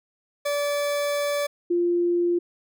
40% pulse / sine tone pair in turn, 578 / 347.9 Hz, D5 / F4, -28 / -7 cents, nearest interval major sixth, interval 879 cents, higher first, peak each -22 / -19 dBFS, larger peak second, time 0.45-1.47 / 1.7-2.39 s, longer first, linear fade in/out 10 ms, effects none

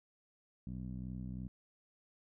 15% pulse tone with low-pass filter, 63 Hz, B1, 35 cents sharp, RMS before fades -43 dBFS, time 0.67-1.48 s, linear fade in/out 0 ms, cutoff 210 Hz, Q 1.9, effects none

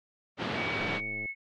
pink band-pass noise, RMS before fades -34 dBFS, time 0.37-1.01 s, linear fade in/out 50 ms, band 120 to 3600 Hz, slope 24 dB/octave
sine tone with pitch glide, 2266 to 2195 Hz, C#7 to C#7, +37 to -18 cents, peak -33 dBFS, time 0.54-1.35 s, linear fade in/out 50 ms, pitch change -55 cents, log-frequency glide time 0.86-1.18 s
click train, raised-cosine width 2 ms, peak -32 dBFS, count 49, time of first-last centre 0.8-1.257 s, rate 105 Hz
effects AAC 48 kbps

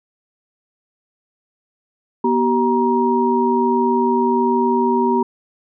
sine tone cluster, 242.6 / 383.9 / 944 Hz, B3 / G4 / A#5, -31 / -36 / +22 cents, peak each -18 dBFS, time 2.24-5.23 s, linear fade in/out 5 ms, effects none

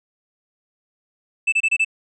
triangle tone bursts, 2637 Hz, E7, in tune, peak -13 dBFS, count 5, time 1.47-1.848 s, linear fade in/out 10 ms, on 54 ms, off 27 ms, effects resampled to 22050 Hz

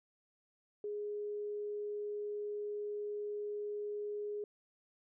sine tone, 415.3 Hz, G#4, in tune, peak -37 dBFS, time 0.84-4.44 s, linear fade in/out 2 ms, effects none

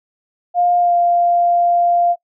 sine tone with pitch glide, 706 to 696.3 Hz, F5 to F5, +19 to -5 cents, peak -11 dBFS, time 0.54-2.16 s, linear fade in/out 50 ms, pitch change -24 cents, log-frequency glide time 0.78-0.94 s, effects noise-tail reverb RT60 0.1 s tail -22 dB re dry

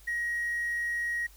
triangle tone with hard clipping, 1892 Hz, A#6, 25 cents sharp, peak -29 dBFS, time 0.07-1.27 s, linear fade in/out 10 ms, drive 4 dB, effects added 50 Hz sine -53 dBFS peak until 1.36 s + white hiss -58 dBFS RMS until 1.36 s

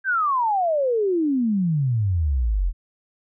sine exponential sweep, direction down, 1610 to 39.93 Hz, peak -18 dBFS, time 0.04-2.73 s, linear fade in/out 50 ms, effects none

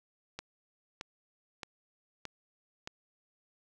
click train, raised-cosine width 0.2 ms, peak -22 dBFS, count 5, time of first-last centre 0.39-2.874 s, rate 1.61 Hz, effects none

